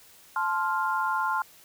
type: chord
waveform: sine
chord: F major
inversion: first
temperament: just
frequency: 873.1 / 1047.7 / 1396.9 Hz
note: A5 / C6 / F6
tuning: -14 / +2 / 0 cents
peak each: -29 / -28 / -29 dBFS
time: 0.36-1.42 s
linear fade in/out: 2 ms
effects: white hiss -54 dBFS RMS until 1.64 s